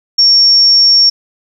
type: tone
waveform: sine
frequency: 5500 Hz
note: F8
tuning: 27 cents flat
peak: -4 dBFS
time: 0.18-1.1 s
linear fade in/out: 10 ms
effects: 7-bit